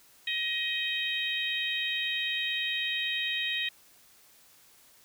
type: harmonic tone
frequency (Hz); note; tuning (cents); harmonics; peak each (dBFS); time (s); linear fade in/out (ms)
629; D#5; +19; 3 / 4 / 5 / 6; -34 / -34 / -34 / -34; 0.27-3.69; 5
effects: white hiss -59 dBFS RMS until 5.04 s